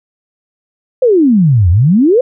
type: exponential two-way sweep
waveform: sine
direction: down then up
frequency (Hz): 536 to 81.5 to 536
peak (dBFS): -5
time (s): 1.02-2.21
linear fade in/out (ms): 5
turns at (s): 1.7
effects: none